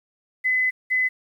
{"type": "tone pair in turn", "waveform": "sine", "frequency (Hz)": [2020, 2020], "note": ["B6", "B6"], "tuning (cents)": [39, 39], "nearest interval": "unison", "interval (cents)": 0, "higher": "neither", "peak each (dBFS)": -18, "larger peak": "neither", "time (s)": [[0.44, 0.71], [0.9, 1.09]], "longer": "first", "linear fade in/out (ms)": 20, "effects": ["9-bit"]}